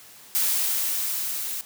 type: noise with level ramp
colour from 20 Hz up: blue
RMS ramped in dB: -22 to -31 dBFS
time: 0.35-1.61 s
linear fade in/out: 0 ms
effects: white hiss -48 dBFS RMS until 1.65 s + high-pass 80 Hz 12 dB/octave